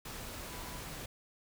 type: tone in noise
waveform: sine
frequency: 993 Hz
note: B5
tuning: 9 cents sharp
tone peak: -53 dBFS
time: 0.47-0.81 s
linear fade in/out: 5 ms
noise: pink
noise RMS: -44 dBFS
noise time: 0.05-1.06 s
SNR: -12 dB
effects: none